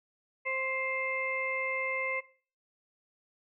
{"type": "harmonic tone", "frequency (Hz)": 525, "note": "C5", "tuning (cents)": 6, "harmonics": [1, 2, 4, 5], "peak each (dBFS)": [-37, -39, -32, -41], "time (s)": [0.45, 2.21], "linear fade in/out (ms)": 20, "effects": ["noise-tail reverb RT60 0.4 s tail -17 dB re dry"]}